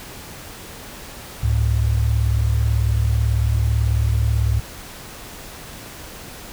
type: tone pair together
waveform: sine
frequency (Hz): 69.3 / 107.45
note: C#2 / A2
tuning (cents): 0 / -41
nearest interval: minor sixth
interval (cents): 759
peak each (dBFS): -18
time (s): 1.43-4.6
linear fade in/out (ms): 5
effects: pink hiss -37 dBFS RMS until 6.52 s